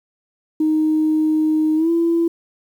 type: tone with pitch glide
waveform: sine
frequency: 311.1 to 335.4 Hz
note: D#4 to E4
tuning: 0 to +30 cents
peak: -13 dBFS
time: 0.6-2.28 s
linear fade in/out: 5 ms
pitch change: +130 cents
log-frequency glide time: 1.76-1.9 s
effects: tanh soft clip ceiling -9 dBFS + 8-bit